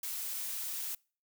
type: noise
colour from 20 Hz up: blue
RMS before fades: -38 dBFS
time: 0.03-0.95 s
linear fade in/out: 5 ms
effects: noise-tail reverb RT60 0.4 s tail -26 dB re dry